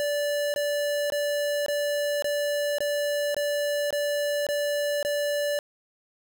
square tone bursts, 582 Hz, D5, 16 cents flat, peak -25 dBFS, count 10, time 0-5.589 s, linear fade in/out 0 ms, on 540 ms, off 21 ms, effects none

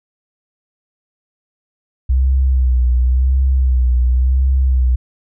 sine tone with vibrato, 63.7 Hz, C2, 46 cents flat, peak -10 dBFS, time 2.09-4.96 s, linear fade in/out 10 ms, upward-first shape sine, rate 0.93 Hz, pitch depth 63 cents each way, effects none

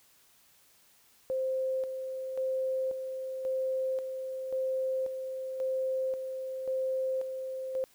sine tone with tremolo, 523.3 Hz, C5, in tune, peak -28 dBFS, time 1.3-7.84 s, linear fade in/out 0 ms, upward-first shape square, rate 0.93 Hz, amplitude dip 50%, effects white hiss -63 dBFS RMS until 7.94 s

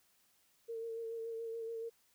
sine tone with vibrato, 455.9 Hz, A#4, 39 cents flat, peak -39 dBFS, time 0.68-1.9 s, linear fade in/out 20 ms, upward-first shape sine, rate 7 Hz, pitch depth 25 cents each way, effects white hiss -72 dBFS RMS until 2.14 s

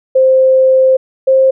sine tone pair in turn, 523.3 / 529.1 Hz, C5 / C5, 0 / +19 cents, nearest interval unison, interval 19 cents, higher second, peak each -5 dBFS, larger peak neither, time 0.15-0.97 / 1.27-1.51 s, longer first, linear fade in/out 10 ms, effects none

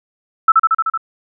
sine tone with echo, 1318.5 Hz, E6, in tune, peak -4 dBFS, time 0.48-0.52 s, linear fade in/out 5 ms, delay 76 ms, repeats 6, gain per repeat -2 dB, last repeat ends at 0.976 s, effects none

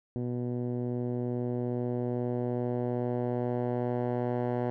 10% pulse tone with low-pass filter sweep, 122.4 Hz, B2, 15 cents flat, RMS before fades -31 dBFS, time 0.16-4.7 s, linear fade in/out 0 ms, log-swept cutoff 300 to 940 Hz, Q 0.87, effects none

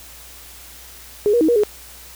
sine tone with pitch steps, 415 / 477.1 / 316.4 / 477.4 / 418 Hz, G#4 / A#4 / D#4 / A#4 / G#4, -1 / +40 / +29 / +41 / +11 cents, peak -12 dBFS, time 1.26-1.635 s, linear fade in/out 0 ms, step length 75 ms, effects added 60 Hz sine -46 dBFS peak until 2.15 s + white hiss -41 dBFS RMS until 2.15 s

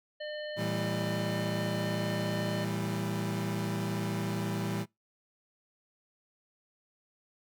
harmonic tone, 603 Hz, D5, 46 cents sharp, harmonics 1 / 3 / 5 / 7, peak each -37 / -44 / -46 / -48 dBFS, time 0.2-2.65 s, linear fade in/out 10 ms
30% pulse chord, E diminished, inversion second, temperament equal with one note detuned, 113.55 / 164.81 / 196 Hz, Bb2 / E3 / G3, -45 / 0 / 0 cents, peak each -33 dBFS, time 0.56-4.86 s, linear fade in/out 50 ms
effects noise-tail reverb RT60 0.2 s tail -25 dB re dry

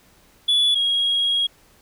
sine tone pair in turn, 3427 / 3292 Hz, A7 / G#7, -46 / -16 cents, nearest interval minor second, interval 70 cents, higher first, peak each -12 / -16 dBFS, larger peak first, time 0.48-0.75 / 0.75-1.47 s, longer second, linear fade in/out 10 ms, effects tanh soft clip ceiling -14 dBFS + pink hiss -55 dBFS RMS until 1.81 s

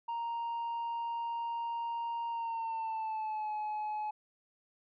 sine tone with pitch glide, 932.3 to 850 Hz, A#5 to G#5, 0 to +40 cents, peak -31 dBFS, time 0.08-4.11 s, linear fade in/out 10 ms, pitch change -160 cents, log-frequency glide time 2.29-3.52 s, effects tanh soft clip ceiling -33 dBFS

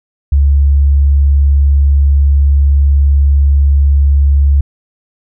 sine tone, 70.3 Hz, C#2, 25 cents sharp, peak -5 dBFS, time 0.32-4.61 s, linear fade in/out 5 ms, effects none

